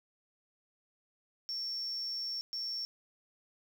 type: tone bursts at uneven times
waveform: sine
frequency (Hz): 5460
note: F8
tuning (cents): -40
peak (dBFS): -34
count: 2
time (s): 1.49-2.41 / 2.53-2.85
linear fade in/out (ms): 0
effects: tanh soft clip ceiling -30 dBFS + 10-bit